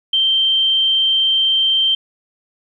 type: tone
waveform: sine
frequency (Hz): 3136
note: G7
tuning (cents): 0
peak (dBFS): -12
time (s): 0.13-1.95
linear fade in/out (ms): 5
effects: 9-bit